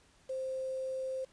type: tone with quantisation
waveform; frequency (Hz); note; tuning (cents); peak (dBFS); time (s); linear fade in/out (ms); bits
sine; 524; C5; +2; -34; 0.29-1.25; 10; 9
effects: pink hiss -65 dBFS RMS until 1.32 s + resampled to 22050 Hz